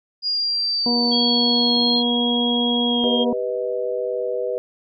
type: exponential sweep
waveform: sine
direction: down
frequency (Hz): 4867 to 4186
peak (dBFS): -19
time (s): 0.22-2.03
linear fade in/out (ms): 50
type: harmonic tone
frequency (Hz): 240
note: B3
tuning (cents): -49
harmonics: 1 / 2 / 3 / 4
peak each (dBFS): -20 / -26 / -30 / -32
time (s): 0.86-3.33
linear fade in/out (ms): 2
type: tone with pitch glide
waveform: sine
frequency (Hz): 3295 to 3231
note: G#7 to G#7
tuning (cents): -14 to -48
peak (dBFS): -21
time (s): 1.11-3.25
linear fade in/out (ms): 20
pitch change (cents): -34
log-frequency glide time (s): 2.87-3.06
type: chord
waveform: sine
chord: G augmented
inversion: none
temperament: equal with one note detuned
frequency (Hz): 392 / 493.9 / 626.6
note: G4 / B4 / D#5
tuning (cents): 0 / 0 / +12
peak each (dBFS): -28 / -23 / -28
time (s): 3.04-4.58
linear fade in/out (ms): 0
effects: none